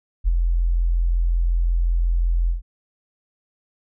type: tone with ADSR envelope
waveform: sine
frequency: 42.75 Hz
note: F1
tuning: 36 cents flat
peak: -12 dBFS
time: 0.24-2.62 s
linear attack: 40 ms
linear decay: 14 ms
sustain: -4 dB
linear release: 130 ms
effects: none